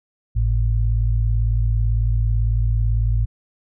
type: tone pair together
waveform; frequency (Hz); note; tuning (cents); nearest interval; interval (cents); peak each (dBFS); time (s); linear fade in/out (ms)
sine; 51.96 / 110; G#1 / A2; +2 / 0; octave + minor second; 1298; -17 / -20; 0.35-3.26; 20
effects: none